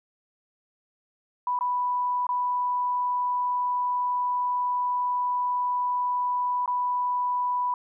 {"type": "tone with dropouts", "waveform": "sine", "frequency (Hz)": 987.8, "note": "B5", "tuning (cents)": 0, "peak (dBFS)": -23, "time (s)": [1.47, 7.74], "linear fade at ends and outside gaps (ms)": 2, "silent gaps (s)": [[1.59, 1.609], [2.268, 2.29], [6.66, 6.677]], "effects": []}